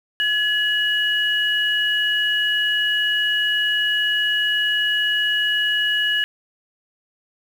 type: tone pair together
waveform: sine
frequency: 1696 / 2911 Hz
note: G#6 / F#7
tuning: +36 / -29 cents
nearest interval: major sixth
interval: 935 cents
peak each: -20 dBFS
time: 0.2-6.24 s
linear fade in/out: 0 ms
effects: 7-bit